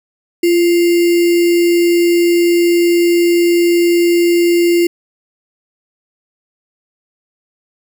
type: tone with sample-and-hold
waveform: sine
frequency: 344.5 Hz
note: F4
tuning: 24 cents flat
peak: -8 dBFS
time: 0.43-4.87 s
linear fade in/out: 5 ms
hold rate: 2450 Hz
effects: none